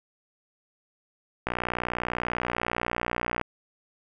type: click train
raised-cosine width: 0.5 ms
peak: -12 dBFS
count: 118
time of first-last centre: 1.47-3.414 s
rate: 60.2 Hz
effects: none